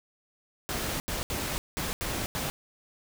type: noise bursts at uneven times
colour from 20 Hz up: pink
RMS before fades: -32 dBFS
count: 6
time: 0.69-1 / 1.08-1.23 / 1.3-1.58 / 1.77-1.93 / 2.01-2.26 / 2.35-2.5 s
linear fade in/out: 0 ms
effects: none